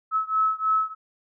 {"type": "beating tone pair", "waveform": "sine", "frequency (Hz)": [1294, 1297.2], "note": ["E6", "E6"], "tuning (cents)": [-32, -28], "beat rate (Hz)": 3.2, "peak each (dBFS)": [-23, -24], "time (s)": [0.11, 0.95], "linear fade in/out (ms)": 50, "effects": []}